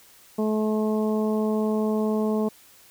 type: harmonic tone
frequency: 215.5 Hz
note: A3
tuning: 36 cents flat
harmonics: 1 / 2 / 3 / 4 / 5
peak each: -23 / -26 / -32 / -37 / -38 dBFS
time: 0.38-2.49 s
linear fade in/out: 10 ms
effects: white hiss -53 dBFS RMS until 2.9 s